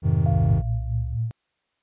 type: chord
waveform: triangle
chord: F minor seventh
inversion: none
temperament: just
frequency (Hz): 87.31 / 104.77 / 130.96 / 157.15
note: F2 / Ab2 / C3 / Eb3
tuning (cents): 0 / +16 / +2 / +18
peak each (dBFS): -21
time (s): 0.02-0.63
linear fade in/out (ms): 50
type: tone with exponential decay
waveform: sine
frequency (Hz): 690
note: F5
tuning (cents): -21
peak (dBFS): -28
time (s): 0.26-1.32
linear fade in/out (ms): 2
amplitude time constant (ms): 230
type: linear two-way sweep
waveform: sine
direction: down then up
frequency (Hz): 70.3 to 56 to 70.3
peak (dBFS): -27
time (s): 0.27-1.19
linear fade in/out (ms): 50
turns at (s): 0.61
type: tone with tremolo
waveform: sine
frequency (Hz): 113.7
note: A#2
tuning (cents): -43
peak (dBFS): -21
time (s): 0.42-1.31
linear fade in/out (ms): 0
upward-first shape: sine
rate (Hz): 4.1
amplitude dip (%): 75
effects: white hiss -73 dBFS RMS until 1.82 s + resampled to 8000 Hz